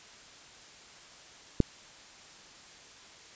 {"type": "click", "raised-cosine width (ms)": 3, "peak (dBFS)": -8, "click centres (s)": 1.603, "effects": ["white hiss -52 dBFS RMS until 3.35 s", "resampled to 16000 Hz"]}